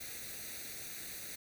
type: noise with comb filter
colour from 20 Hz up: white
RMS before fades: -45 dBFS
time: 0-1.36 s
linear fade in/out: 10 ms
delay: 0.48 ms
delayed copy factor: +0.7
effects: none